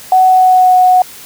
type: tone with pitch glide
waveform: sine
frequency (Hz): 747 to 735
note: F#5 to F#5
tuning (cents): +16 to -12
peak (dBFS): -4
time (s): 0.12-1.02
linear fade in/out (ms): 2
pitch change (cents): -28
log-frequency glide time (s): 0.24-0.76
effects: white hiss -33 dBFS RMS until 1.25 s